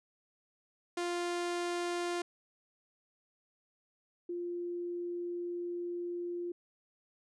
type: tone pair in turn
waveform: sawtooth / sine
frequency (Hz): 349.2 / 349.2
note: F4 / F4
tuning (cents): 0 / 0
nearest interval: unison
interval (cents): 0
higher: neither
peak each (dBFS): -29 / -35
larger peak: first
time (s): 0.97-2.22 / 4.29-6.52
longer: second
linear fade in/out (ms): 5
effects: resampled to 22050 Hz